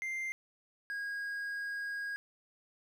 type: tone pair in turn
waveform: triangle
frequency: 2093 / 1637.9 Hz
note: C7 / G#6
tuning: 0 / -24 cents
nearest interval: major third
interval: 424 cents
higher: first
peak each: -33 / -34 dBFS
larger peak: first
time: 0.02-0.32 / 0.9-2.16 s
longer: second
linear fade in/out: 0 ms
effects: none